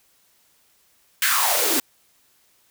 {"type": "noise with high-pass filter sweep", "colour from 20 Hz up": "white", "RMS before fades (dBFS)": -20, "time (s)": [1.22, 1.8], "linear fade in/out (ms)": 2, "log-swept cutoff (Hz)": [1900, 260], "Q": 5.4, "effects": ["white hiss -61 dBFS RMS until 2.7 s"]}